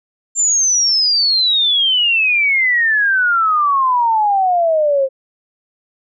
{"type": "exponential sweep", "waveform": "sine", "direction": "down", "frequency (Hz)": [7350, 524], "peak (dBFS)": -11, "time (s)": [0.35, 5.09], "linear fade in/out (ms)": 50, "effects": []}